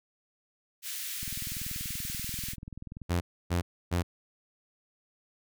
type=high-pass noise; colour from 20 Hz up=white; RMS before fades=-37 dBFS; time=0.82-2.56 s; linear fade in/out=50 ms; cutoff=1700 Hz; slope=24 dB/octave
type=click train; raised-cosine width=5 ms; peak=-29 dBFS; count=38; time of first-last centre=1.23-3.017 s; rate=20.7 Hz
type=tone bursts; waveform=sawtooth; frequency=87.31 Hz; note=F2; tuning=in tune; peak=-22 dBFS; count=3; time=3.09-4.03 s; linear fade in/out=20 ms; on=120 ms; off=290 ms
effects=none